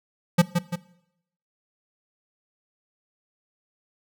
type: tone with echo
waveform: square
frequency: 174.4 Hz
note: F3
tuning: 2 cents flat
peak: -13 dBFS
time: 0.38-0.42 s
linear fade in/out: 10 ms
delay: 170 ms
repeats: 2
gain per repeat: -6 dB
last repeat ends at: 0.76 s
effects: noise-tail reverb RT60 0.8 s tail -19 dB re dry